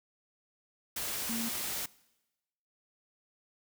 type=tone in noise; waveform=sine; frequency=230 Hz; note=A#3; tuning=23 cents flat; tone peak=-34 dBFS; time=1.29-1.49 s; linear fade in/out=5 ms; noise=white; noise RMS=-36 dBFS; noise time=0.96-1.86 s; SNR=-1 dB; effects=noise-tail reverb RT60 1.0 s tail -22 dB re dry